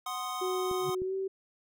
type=chord; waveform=square; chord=C diminished; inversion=second; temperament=equal; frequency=740 / 1046.5 / 1244.5 Hz; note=Gb5 / C6 / Eb6; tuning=0 / 0 / 0 cents; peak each=-40 / -39 / -38 dBFS; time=0.06-0.95 s; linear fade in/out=5 ms
type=tone with pitch glide; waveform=sine; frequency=370 to 384.4 Hz; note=F#4 to G4; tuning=0 to -34 cents; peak=-30 dBFS; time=0.41-1.28 s; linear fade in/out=10 ms; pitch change=+66 cents; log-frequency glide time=1.02-1.14 s
type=clicks; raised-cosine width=3 ms; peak=-30 dBFS; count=2; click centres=0.713 / 1.019 s
type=tone with exponential growth; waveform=sine; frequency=145.1 Hz; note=D3; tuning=21 cents flat; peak=-34 dBFS; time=0.77-0.9 s; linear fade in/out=5 ms; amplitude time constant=27 ms
effects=none